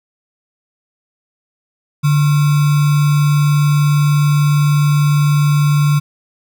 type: tone with sample-and-hold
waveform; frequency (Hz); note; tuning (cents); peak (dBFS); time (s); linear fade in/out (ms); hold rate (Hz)
sine; 146.7; D3; -2; -9; 2.03-6; 20; 1225
effects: none